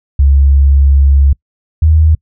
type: tone pair in turn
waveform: sine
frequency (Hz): 69.3 / 78.6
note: C#2 / D#2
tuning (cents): 0 / +18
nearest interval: major second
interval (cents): 218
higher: second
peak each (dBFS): -4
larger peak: neither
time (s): 0.19-1.33 / 1.82-2.15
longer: first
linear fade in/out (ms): 5
effects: noise-tail reverb RT60 0.1 s tail -26 dB re dry